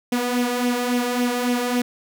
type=tone with flanger; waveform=sawtooth; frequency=245 Hz; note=B3; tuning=14 cents flat; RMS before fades=-22 dBFS; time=0.12-1.82 s; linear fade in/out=5 ms; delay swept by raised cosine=0.33 to 2.53 ms; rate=3.6 Hz; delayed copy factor=+0.55; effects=none